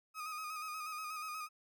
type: tone with vibrato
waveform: 35% pulse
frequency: 1249 Hz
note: D#6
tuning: 6 cents sharp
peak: -39 dBFS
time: 0.14-1.49 s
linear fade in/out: 50 ms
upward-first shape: square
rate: 8.3 Hz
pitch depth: 34 cents each way
effects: none